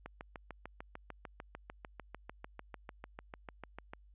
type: click train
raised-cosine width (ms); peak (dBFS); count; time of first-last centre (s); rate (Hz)
0.5; -29; 27; 0.06-3.935; 6.71
effects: added 50 Hz sine -58 dBFS peak until 4.14 s + resampled to 8000 Hz